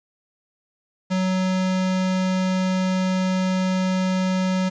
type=tone; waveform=square; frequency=186.3 Hz; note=F#3; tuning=12 cents sharp; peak=-20 dBFS; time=1.1-4.7 s; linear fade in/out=20 ms; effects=resampled to 16000 Hz + 8-bit